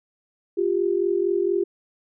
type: tone pair together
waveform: sine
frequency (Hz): 352.1 / 396.4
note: F4 / G4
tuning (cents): +14 / +19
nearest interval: major second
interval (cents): 205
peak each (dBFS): -22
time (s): 0.57-1.64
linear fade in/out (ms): 10
effects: none